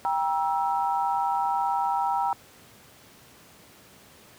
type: chord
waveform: sine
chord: E diminished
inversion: first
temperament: just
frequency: 791.1 / 949.3 / 1318.5 Hz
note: G5 / Bb5 / E6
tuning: +16 / +31 / 0 cents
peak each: -26 / -26 / -32 dBFS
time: 0.05-2.33 s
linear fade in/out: 0 ms
effects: pink hiss -52 dBFS RMS until 4.38 s + high-pass 100 Hz 12 dB/octave